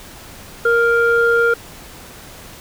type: tone pair together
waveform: sine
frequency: 467.2 / 1400 Hz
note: A#4 / F6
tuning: +4 / +4 cents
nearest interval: octave + perfect fifth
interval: 1900 cents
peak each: -13 / -13 dBFS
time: 0.65-1.54 s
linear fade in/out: 5 ms
effects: tanh soft clip ceiling -6 dBFS + pink hiss -38 dBFS RMS until 2.6 s